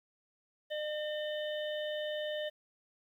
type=harmonic tone; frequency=605 Hz; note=D#5; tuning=49 cents flat; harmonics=1 / 3 / 5 / 6; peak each=-35 / -44 / -44 / -48 dBFS; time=0.7-2.5 s; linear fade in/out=20 ms; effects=11-bit